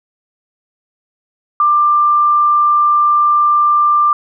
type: tone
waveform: sine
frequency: 1187 Hz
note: D6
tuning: 18 cents sharp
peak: -8 dBFS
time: 1.6-4.13 s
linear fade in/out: 2 ms
effects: none